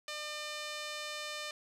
sawtooth tone with band-pass filter, 600 Hz, D5, 37 cents sharp, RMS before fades -41 dBFS, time 0.08-1.51 s, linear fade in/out 2 ms, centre 3800 Hz, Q 0.79, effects none

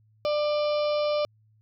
harmonic tone with a mistuned harmonic, 595 Hz, D5, 22 cents sharp, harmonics 1 / 2 / 4 / 5 / 6 / 7 / 8 / 9, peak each -23 / -34 / -40 / -41 / -44 / -43 / -43 / -44 dBFS, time 0.25-1.25 s, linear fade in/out 0 ms, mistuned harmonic 6, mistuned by -21 cents, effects added 108 Hz sine -59 dBFS peak until 1.61 s

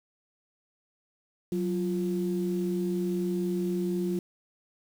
sine tone pair together, 184.98 / 349.2 Hz, F#3 / F4, 0 / 0 cents, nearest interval major seventh, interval 1100 cents, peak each -28 / -29 dBFS, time 1.52-4.19 s, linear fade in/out 2 ms, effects tanh soft clip ceiling -18 dBFS + 8-bit

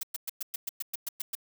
blue noise bursts, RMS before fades -33 dBFS, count 11, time 0.01-1.352 s, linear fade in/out 5 ms, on 22 ms, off 110 ms, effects none

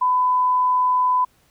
sine tone, 1003 Hz, B5, 26 cents sharp, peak -15 dBFS, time 0.01-1.25 s, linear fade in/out 10 ms, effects pink hiss -60 dBFS RMS until 1.5 s

